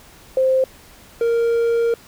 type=tone pair in turn; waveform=sine / triangle; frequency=523.3 / 465.3 Hz; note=C5 / A#4; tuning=0 / -3 cents; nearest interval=major second; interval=203 cents; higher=first; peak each=-13 dBFS; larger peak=neither; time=0.37-0.64 / 1.21-1.94 s; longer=second; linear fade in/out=2 ms; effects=pink hiss -46 dBFS RMS until 2.07 s